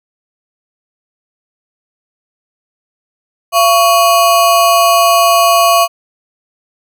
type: ring-modulated tone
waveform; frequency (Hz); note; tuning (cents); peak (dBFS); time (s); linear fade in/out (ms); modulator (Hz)
square; 900; A5; +39; -4; 3.52-5.88; 50; 219
effects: none